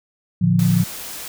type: chord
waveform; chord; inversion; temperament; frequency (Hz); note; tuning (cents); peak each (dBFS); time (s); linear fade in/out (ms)
sine; Bb major; none; equal with one note detuned; 113.75 / 146.83 / 174.61; Bb2 / D3 / F3; -42 / 0 / 0; -19 / -20 / -15; 0.41-0.84; 10
type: noise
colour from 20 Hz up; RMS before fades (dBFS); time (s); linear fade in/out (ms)
white; -32; 0.59-1.28; 2
effects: none